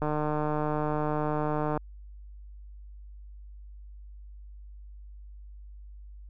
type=click train; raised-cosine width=1 ms; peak=-16 dBFS; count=266; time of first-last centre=0.02-1.775 s; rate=151 Hz; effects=added 50 Hz sine -43 dBFS peak until 6.29 s